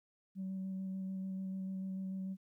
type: tone with vibrato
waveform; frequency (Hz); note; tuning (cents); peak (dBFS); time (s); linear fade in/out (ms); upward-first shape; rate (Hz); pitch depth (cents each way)
sine; 190; F#3; +46; -36; 0.35-2.37; 50; square; 6.8; 10
effects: tanh soft clip ceiling -35 dBFS + 13-bit